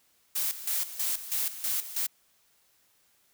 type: noise with tremolo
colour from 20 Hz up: blue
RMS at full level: -29 dBFS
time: 0.35-2.07 s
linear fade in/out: 10 ms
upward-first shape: square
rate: 3.1 Hz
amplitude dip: 75%
effects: white hiss -67 dBFS RMS until 3.33 s

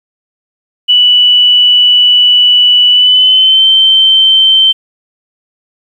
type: tone with pitch glide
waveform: sine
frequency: 2960 to 3107 Hz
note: F#7 to G7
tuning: 0 to -16 cents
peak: -3 dBFS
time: 0.88-4.73 s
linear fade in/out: 20 ms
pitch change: +84 cents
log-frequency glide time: 2.9-3.67 s
effects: 7-bit

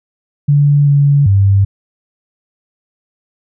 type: tone with pitch steps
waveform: sine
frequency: 144.3 / 142.4 / 98.6 Hz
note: D3 / C#3 / G2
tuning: -30 / +47 / +11 cents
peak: -6 dBFS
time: 0.48-1.65 s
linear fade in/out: 10 ms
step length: 390 ms
effects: none

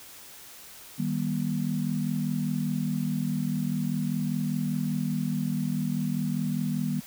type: chord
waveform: sine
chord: Eb augmented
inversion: none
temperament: equal with one note detuned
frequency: 155.56 / 196 / 240.9 Hz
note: Eb3 / G3 / B3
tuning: 0 / 0 / -43 cents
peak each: -30 dBFS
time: 0.98-7.01 s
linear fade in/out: 20 ms
effects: white hiss -47 dBFS RMS until 7.06 s

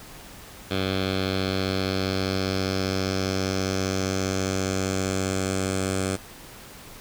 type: tone with low-pass filter sweep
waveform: 10% pulse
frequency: 95 Hz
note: F#2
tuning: 46 cents sharp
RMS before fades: -26 dBFS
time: 0.7-6.17 s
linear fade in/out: 20 ms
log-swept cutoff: 3700 to 8500 Hz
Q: 3.3
effects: pink hiss -44 dBFS RMS until 7 s

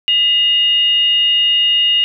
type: tone with frequency modulation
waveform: sine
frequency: 2852 Hz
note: F7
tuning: 36 cents sharp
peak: -10 dBFS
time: 0.08-2.04 s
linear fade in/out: 0 ms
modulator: 845 Hz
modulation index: 0.23
effects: none

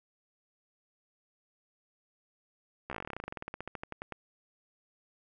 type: slowing click train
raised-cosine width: 0.5 ms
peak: -23 dBFS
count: 28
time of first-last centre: 2.9-4.123 s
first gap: 14 ms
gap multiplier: 1.08
effects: none

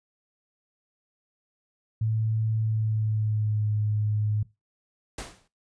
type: tone with pitch glide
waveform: sine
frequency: 110.4 to 105.9 Hz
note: A2 to G#2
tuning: +6 to +34 cents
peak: -23 dBFS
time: 2.01-4.43 s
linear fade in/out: 5 ms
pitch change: -72 cents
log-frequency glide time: 2.6-3.69 s
type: noise with exponential decay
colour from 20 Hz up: pink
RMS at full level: -32 dBFS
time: 5.18-5.48 s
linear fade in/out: 5 ms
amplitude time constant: 65 ms
effects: noise-tail reverb RT60 0.2 s tail -17 dB re dry + resampled to 22050 Hz

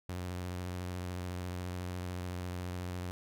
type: tone with vibrato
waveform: sawtooth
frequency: 89.9 Hz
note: F#2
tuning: 49 cents flat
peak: -33 dBFS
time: 0.09-3.11 s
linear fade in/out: 0 ms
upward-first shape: sine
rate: 14 Hz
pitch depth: 30 cents each way
effects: none

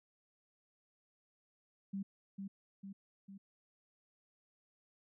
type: tone with echo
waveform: sine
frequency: 196 Hz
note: G3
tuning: in tune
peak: -37 dBFS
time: 1.93-2.03 s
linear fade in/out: 10 ms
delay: 450 ms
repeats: 3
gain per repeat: -4 dB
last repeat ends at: 3.38 s
effects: none

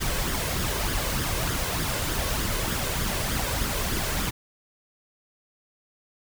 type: noise with flanger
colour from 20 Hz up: pink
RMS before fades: -27 dBFS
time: 0-4.31 s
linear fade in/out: 20 ms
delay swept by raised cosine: 0.58 to 1.98 ms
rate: 3.3 Hz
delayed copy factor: +0.5
effects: none

